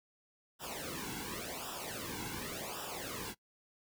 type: noise with flanger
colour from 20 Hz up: pink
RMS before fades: -42 dBFS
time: 0.59-3.35 s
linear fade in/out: 50 ms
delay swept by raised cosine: 0.46 to 1.66 ms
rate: 0.9 Hz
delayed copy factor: -0.9
effects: noise-tail reverb RT60 0.1 s tail -22 dB re dry